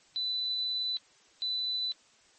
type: tone bursts at uneven times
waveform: sine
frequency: 3992 Hz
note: B7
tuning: 18 cents sharp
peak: -29 dBFS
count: 2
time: 0.16-0.97 / 1.42-1.92 s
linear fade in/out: 0 ms
effects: white hiss -62 dBFS RMS until 2.38 s + MP3 32 kbps